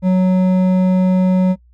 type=tone with hard clipping; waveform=triangle; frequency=185 Hz; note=F#3; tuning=in tune; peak=-12 dBFS; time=0.02-1.56 s; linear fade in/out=50 ms; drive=12 dB; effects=noise-tail reverb RT60 0.1 s tail -24 dB re dry + added 60 Hz sine -46 dBFS peak until 1.73 s